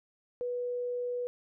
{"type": "tone", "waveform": "sine", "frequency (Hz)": 489.9, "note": "B4", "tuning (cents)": -14, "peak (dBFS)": -31, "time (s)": [0.41, 1.27], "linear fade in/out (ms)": 0, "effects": []}